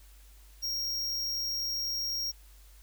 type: tone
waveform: square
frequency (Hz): 5588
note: F8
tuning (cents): 0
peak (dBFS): -31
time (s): 0.62-2.32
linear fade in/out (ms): 20
effects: added 50 Hz sine -52 dBFS peak until 2.82 s + white hiss -61 dBFS RMS until 2.82 s